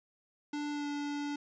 square tone with pitch glide, 293.7 to 289.7 Hz, D4 to D4, 0 to -24 cents, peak -35 dBFS, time 0.53-1.36 s, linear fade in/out 5 ms, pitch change -24 cents, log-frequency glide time 0.71-0.87 s, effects resampled to 16000 Hz + 11-bit

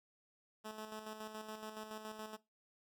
10% pulse tone with tremolo, 216.3 Hz, A3, 29 cents flat, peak -36 dBFS, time 0.64-2.37 s, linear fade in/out 20 ms, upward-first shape square, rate 7.1 Hz, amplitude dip 50%, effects noise-tail reverb RT60 0.2 s tail -18 dB re dry

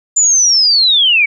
sine linear sweep, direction down, 7150 to 2217 Hz, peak -7 dBFS, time 0.16-1.26 s, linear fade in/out 10 ms, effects none

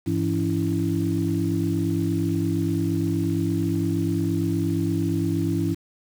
sine tone cluster, 102.5 / 169 / 281.2 / 329.8 Hz, G#2 / E3 / C#4 / E4, -22 / +43 / +25 / +1 cents, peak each -26 dBFS, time 0.06-5.75 s, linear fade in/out 20 ms, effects tanh soft clip ceiling -10 dBFS + 7-bit

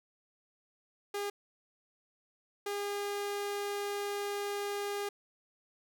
sawtooth tone bursts at uneven times, 406.2 Hz, G#4, 38 cents flat, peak -30 dBFS, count 2, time 1.14-1.3 / 2.66-5.09 s, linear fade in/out 5 ms, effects none

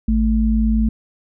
sine tone pair together, 54.67 / 220 Hz, A1 / A3, -10 / 0 cents, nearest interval 2 octaves, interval 2410 cents, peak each -16 dBFS, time 0.08-0.89 s, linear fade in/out 5 ms, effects none

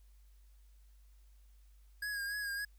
square tone with vibrato, 1645 Hz, G#6, 17 cents flat, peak -37 dBFS, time 2.02-2.65 s, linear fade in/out 5 ms, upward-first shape sine, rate 3.5 Hz, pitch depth 39 cents each way, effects added 50 Hz sine -58 dBFS peak until 2.78 s + white hiss -75 dBFS RMS until 2.78 s

